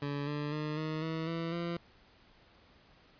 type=tone with pitch steps; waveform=20% pulse; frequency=143.1 / 147.38 / 151.78 / 156.32 / 161 / 165.81 / 170.77 Hz; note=D3 / D3 / D#3 / D#3 / E3 / E3 / F3; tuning=-45 / +6 / -43 / +8 / -41 / +10 / -39 cents; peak=-29 dBFS; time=0.02-1.77 s; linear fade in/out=2 ms; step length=250 ms; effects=pink hiss -62 dBFS RMS until 3.19 s + resampled to 11025 Hz